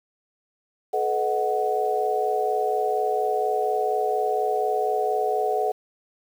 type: chord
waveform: sine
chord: B dominant seventh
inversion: third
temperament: equal with one note detuned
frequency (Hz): 429.7 / 493.9 / 622.3 / 740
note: A4 / B4 / D#5 / F#5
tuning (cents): -41 / 0 / 0 / 0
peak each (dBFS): -25 / -30 / -30 / -24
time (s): 0.93-5.72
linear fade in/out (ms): 10
effects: 8-bit